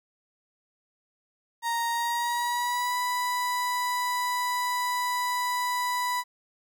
35% pulse tone with pitch glide, 932.3 to 987.7 Hz, A#5 to B5, 0 to 0 cents, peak -24 dBFS, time 1.62-6.24 s, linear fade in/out 50 ms, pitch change +100 cents, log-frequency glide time 1.9-2.95 s, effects 11-bit

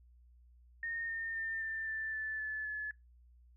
sine tone with pitch steps, 1839 / 1821 / 1803.2 / 1785.6 / 1768.2 / 1750.9 / 1733.8 / 1716.8 Hz, A#6 / A#6 / A6 / A6 / A6 / A6 / A6 / A6, -24 / -41 / +42 / +25 / +8 / -9 / -26 / -43 cents, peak -36 dBFS, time 0.83-2.91 s, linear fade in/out 2 ms, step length 260 ms, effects noise-tail reverb RT60 0.2 s tail -23 dB re dry + added 60 Hz sine -59 dBFS peak until 3.56 s

